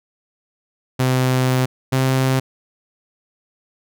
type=tone pair in turn; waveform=sawtooth; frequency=128.7 / 131.48 Hz; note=C3 / C3; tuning=-28 / +9 cents; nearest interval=unison; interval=37 cents; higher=second; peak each=-11 dBFS; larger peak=neither; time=0.99-1.66 / 1.92-2.4 s; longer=first; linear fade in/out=10 ms; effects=none